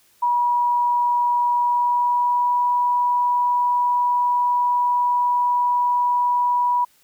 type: tone with pitch glide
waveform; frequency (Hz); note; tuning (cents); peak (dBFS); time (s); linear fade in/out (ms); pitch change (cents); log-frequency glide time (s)
sine; 967 to 976; B5 to B5; -37 to -21; -16; 0.22-6.85; 10; +16; 1.57-2.62
effects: white hiss -58 dBFS RMS until 7.03 s